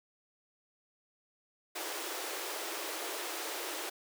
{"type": "high-pass noise", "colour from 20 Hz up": "pink", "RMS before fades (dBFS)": -39, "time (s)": [1.75, 3.9], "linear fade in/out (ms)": 10, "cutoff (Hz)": 310, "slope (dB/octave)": 96, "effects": []}